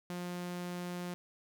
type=tone; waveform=sawtooth; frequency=177.2 Hz; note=F3; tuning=25 cents sharp; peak=-34 dBFS; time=0.1-1.14 s; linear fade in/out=0 ms; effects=none